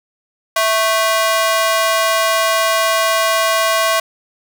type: ring-modulated tone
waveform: sawtooth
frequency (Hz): 880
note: A5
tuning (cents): 0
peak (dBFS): -6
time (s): 0.56-4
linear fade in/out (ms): 5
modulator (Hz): 222
effects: none